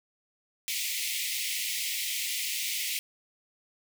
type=high-pass noise; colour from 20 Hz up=pink; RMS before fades=-32 dBFS; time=0.68-2.99 s; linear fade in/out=0 ms; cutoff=2000 Hz; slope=96 dB/octave; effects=none

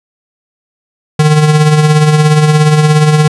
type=tone with tremolo; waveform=square; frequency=152.3 Hz; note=D#3; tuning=37 cents flat; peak=-3 dBFS; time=1.19-3.28 s; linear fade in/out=5 ms; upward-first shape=triangle; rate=17 Hz; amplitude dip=55%; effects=resampled to 24000 Hz

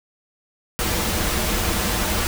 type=noise with comb filter; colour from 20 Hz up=pink; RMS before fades=-22 dBFS; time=0.79-2.27 s; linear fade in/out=0 ms; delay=7.3 ms; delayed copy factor=-0.5; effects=none

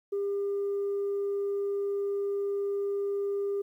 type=tone; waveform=sine; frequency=400.8 Hz; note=G4; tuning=38 cents sharp; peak=-26 dBFS; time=0.12-3.62 s; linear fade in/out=10 ms; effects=tanh soft clip ceiling -25 dBFS + 11-bit

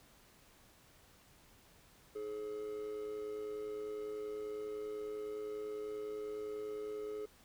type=tone with amplitude modulation; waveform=triangle; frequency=423.5 Hz; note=G#4; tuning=34 cents sharp; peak=-35 dBFS; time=2.15-7.26 s; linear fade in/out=10 ms; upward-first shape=sine; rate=110 Hz; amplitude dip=55%; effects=pink hiss -64 dBFS RMS until 7.44 s

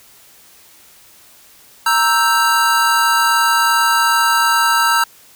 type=chord; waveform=square; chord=E diminished; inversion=second; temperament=equal; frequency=932.3 / 1318.5 / 1568 Hz; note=Bb5 / E6 / G6; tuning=0 / 0 / 0 cents; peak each=-17 / -16 / -18 dBFS; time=1.86-5.04 s; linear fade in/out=5 ms; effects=white hiss -46 dBFS RMS until 5.35 s

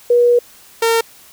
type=tone pair in turn; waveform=sine / sawtooth; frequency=482.2 / 457 Hz; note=B4 / A#4; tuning=-41 / -34 cents; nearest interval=minor second; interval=93 cents; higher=first; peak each=-8 dBFS; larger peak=neither; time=0.1-0.39 / 0.82-1.01 s; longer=first; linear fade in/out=5 ms; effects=white hiss -44 dBFS RMS until 1.32 s

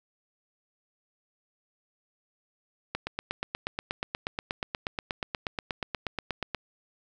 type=click train; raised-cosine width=0.3 ms; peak=-14 dBFS; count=31; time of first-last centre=2.95-6.547 s; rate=8.34 Hz; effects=none

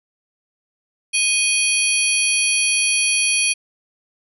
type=tone cluster; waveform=sine; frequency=2482 / 3237 / 4437 / 5800 / 10060 Hz; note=D#7 / G#7 / C#8 / F#8 / D#9; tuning=-5 / -45 / +1 / -35 / +18 cents; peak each=-19 / -27 / -24 / -26 / -20 dBFS; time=1.13-3.54 s; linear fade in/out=20 ms; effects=none

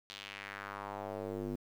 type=tone with band-pass filter sweep; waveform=square; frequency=50 Hz; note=G1; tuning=35 cents sharp; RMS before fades=-42 dBFS; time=0.09-1.56 s; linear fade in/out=5 ms; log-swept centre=3900 to 280 Hz; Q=2.1; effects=10-bit

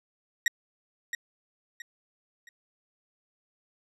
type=tone with echo; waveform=40% pulse; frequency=1889 Hz; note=A#6; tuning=22 cents sharp; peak=-20 dBFS; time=0.46-0.48 s; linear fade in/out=2 ms; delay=670 ms; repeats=3; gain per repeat=-9 dB; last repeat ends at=2.49 s; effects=low-pass 9000 Hz 12 dB/octave

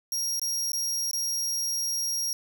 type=tone with dropouts; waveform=sawtooth; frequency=5620 Hz; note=F8; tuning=10 cents sharp; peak=-24 dBFS; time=0.12-2.33 s; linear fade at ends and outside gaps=1 ms; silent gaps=0.396-0.416 / 0.719-0.732 / 1.112-1.132 s; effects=none

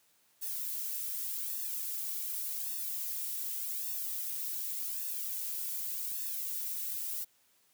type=noise with flanger; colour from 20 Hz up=violet; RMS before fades=-37 dBFS; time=0.41-7.25 s; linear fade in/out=20 ms; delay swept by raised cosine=1.1 to 2.7 ms; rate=0.86 Hz; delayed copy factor=+0.95; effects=white hiss -69 dBFS RMS until 7.73 s + high-pass 80 Hz 12 dB/octave

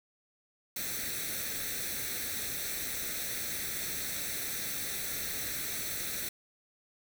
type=noise with comb filter; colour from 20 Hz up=white; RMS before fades=-36 dBFS; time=0.76-6.29 s; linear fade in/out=5 ms; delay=0.5 ms; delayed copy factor=+0.7; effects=none

